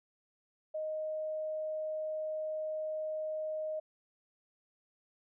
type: tone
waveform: sine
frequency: 622.3 Hz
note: D#5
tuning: in tune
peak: -34 dBFS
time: 0.74-3.8 s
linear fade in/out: 10 ms
effects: none